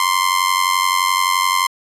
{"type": "tone with amplitude modulation", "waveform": "sawtooth", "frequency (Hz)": 1046.5, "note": "C6", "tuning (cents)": 0, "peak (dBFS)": -7, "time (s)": [0, 1.67], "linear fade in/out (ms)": 2, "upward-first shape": "sine", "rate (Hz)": 91.6, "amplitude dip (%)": 80, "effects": ["resampled to 32000 Hz"]}